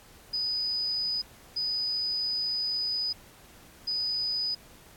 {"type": "tone bursts at uneven times", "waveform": "sine", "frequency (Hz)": 4978, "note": "D#8", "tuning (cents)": 0, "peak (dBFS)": -27, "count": 3, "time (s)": [[0.33, 1.22], [1.56, 3.13], [3.87, 4.55]], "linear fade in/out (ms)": 10, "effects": ["pink hiss -54 dBFS RMS until 4.96 s", "AAC 64 kbps"]}